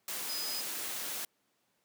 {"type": "tone in noise", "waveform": "sine", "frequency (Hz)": 5000, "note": "D#8", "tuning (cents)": 8, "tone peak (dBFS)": -37, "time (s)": [0.29, 0.61], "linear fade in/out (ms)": 2, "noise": "white", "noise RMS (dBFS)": -38, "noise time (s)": [0.08, 1.25], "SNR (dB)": -2, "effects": ["pink hiss -75 dBFS RMS until 1.84 s", "high-pass 200 Hz 12 dB/octave"]}